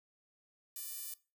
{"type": "tone with high-pass filter", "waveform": "sawtooth", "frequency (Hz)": 595, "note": "D5", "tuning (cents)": 22, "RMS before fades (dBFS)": -44, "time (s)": [0.76, 1.14], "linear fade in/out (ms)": 2, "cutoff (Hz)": 10000, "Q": 0.63, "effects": ["noise-tail reverb RT60 0.3 s tail -20 dB re dry"]}